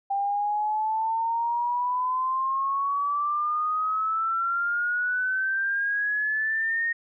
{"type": "exponential sweep", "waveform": "sine", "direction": "up", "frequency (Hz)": [790, 1861], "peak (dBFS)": -23, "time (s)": [0.1, 6.93], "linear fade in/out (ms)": 10, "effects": []}